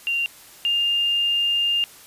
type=tone pair in turn; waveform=sine; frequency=2776 / 2808 Hz; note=F7 / F7; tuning=-11 / +9 cents; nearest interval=unison; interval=20 cents; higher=second; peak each=-20 / -18 dBFS; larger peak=second; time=0.07-0.26 / 0.65-1.84 s; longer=second; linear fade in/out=0 ms; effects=white hiss -46 dBFS RMS until 2.06 s + resampled to 32000 Hz